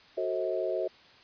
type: chord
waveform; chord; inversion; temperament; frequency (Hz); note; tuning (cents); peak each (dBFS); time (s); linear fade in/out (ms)
sine; F# diminished seventh; none; just; 370 / 444 / 532.8 / 639.4; F#4 / A4 / C5 / Eb5; 0 / +16 / +31 / +47; -33 / -36 / -34 / -32; 0.17-0.88; 10
effects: white hiss -56 dBFS RMS until 1.23 s + resampled to 11025 Hz